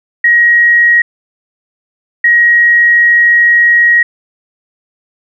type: tone bursts at uneven times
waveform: sine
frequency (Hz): 1893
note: A#6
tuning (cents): +26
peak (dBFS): -4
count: 2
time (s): 0.24-1.02 / 2.24-4.03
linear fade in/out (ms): 5
effects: none